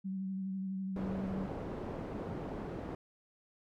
sine tone with vibrato, 191 Hz, G3, 45 cents flat, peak -35 dBFS, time 0.04-1.47 s, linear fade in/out 20 ms, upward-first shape sine, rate 12 Hz, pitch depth 25 cents each way
white low-pass noise, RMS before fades -41 dBFS, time 0.96-2.95 s, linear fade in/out 2 ms, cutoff 470 Hz, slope 12 dB/octave
effects none

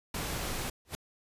pink noise, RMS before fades -35 dBFS, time 0.14-0.7 s, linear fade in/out 5 ms
pink noise with exponential growth, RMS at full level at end -33 dBFS, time 0.85-0.95 s, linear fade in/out 0 ms, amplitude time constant 21 ms
effects resampled to 32000 Hz

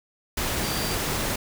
sine tone in noise, 4699 Hz, D8, in tune, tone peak -35 dBFS, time 0.63-0.95 s, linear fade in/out 5 ms, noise pink, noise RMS -27 dBFS, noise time 0.37-1.36 s, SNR -11 dB, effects none

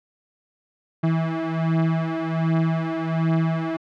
35% pulse beating tone pair, 162 / 163.3 Hz, E3 / E3, -30 / -16 cents, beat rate 1.3 Hz, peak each -22 / -21 dBFS, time 1.03-3.77 s, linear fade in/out 10 ms, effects low-pass 2000 Hz 12 dB/octave

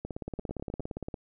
two click trains, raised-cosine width 2 ms, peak -24 / -22 dBFS, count 5 / 20, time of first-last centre 0.39-0.805 / 0.05-1.142 s, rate 9.65 / 17.4 Hz, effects none

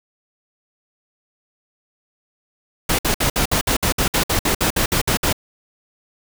pink noise bursts, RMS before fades -18 dBFS, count 16, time 2.89-5.328 s, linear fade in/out 5 ms, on 98 ms, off 58 ms, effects none

